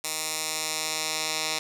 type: tone with band-pass filter sweep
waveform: 10% pulse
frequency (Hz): 156.8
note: D#3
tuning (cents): +14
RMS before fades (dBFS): -30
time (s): 0.04-1.59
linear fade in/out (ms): 2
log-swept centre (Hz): 8200 to 5100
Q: 1
effects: none